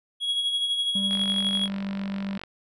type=tone with tremolo; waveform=triangle; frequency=3322 Hz; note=G#7; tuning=in tune; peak=-20 dBFS; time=0.2-1.69 s; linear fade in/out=50 ms; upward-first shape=sine; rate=12 Hz; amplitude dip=45%
type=tone; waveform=triangle; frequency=197.4 Hz; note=G3; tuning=12 cents sharp; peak=-26 dBFS; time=0.95-2.38 s; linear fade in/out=5 ms
type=click train; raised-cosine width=0.3 ms; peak=-21 dBFS; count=64; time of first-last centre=1.11-2.436 s; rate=47.5 Hz
effects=resampled to 24000 Hz